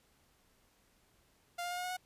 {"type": "tone with pitch steps", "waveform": "sawtooth", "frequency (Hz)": [698.5, 705.4, 712.4, 719.4, 726.5, 733.7], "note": ["F5", "F5", "F5", "F#5", "F#5", "F#5"], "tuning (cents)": [0, 17, 34, -49, -32, -15], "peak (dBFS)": -33, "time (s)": [1.58, 1.97], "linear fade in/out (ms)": 10, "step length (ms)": 65, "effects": ["pink hiss -70 dBFS RMS until 2.05 s", "resampled to 32000 Hz"]}